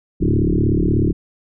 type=tone with frequency modulation; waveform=sine; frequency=107.9 Hz; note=A2; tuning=33 cents flat; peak=-13 dBFS; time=0.2-1.13 s; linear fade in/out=20 ms; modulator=36.5 Hz; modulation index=7.1; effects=none